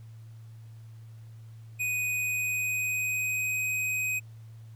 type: tone with pitch glide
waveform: square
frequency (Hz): 2491 to 2513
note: D#7 to D#7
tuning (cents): +1 to +17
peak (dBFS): -28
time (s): 1.79-4.2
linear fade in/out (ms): 20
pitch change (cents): +16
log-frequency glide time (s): 2.09-3.6
effects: added 112 Hz sine -44 dBFS peak until 4.75 s + pink hiss -65 dBFS RMS until 4.75 s